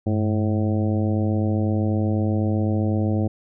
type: harmonic tone with a mistuned harmonic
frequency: 108 Hz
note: A2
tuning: 32 cents flat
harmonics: 1 / 2 / 3 / 4 / 5 / 6 / 7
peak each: -21 / -24 / -27 / -34 / -32 / -36 / -37 dBFS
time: 0.06-3.28 s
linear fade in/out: 10 ms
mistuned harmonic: 1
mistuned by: -120 cents
effects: none